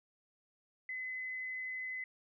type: tone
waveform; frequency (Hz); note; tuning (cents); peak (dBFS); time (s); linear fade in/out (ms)
sine; 2028; B6; +45; -38; 0.89-2.04; 2
effects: none